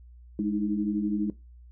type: tone cluster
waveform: sine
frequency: 207.7 / 305.8 / 317.8 Hz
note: G#3 / D#4 / D#4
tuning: 0 / -30 / +37 cents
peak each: -27 / -32 / -31 dBFS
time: 0.39-1.3 s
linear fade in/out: 2 ms
effects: noise-tail reverb RT60 0.2 s tail -18 dB re dry + added 60 Hz sine -47 dBFS peak until 1.71 s